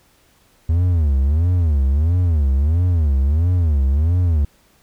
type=tone with vibrato; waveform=triangle; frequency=77.78 Hz; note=D#2; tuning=in tune; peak=-11 dBFS; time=0.69-4.45 s; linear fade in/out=5 ms; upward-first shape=sine; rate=1.5 Hz; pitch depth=260 cents each way; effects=pink hiss -56 dBFS RMS until 4.82 s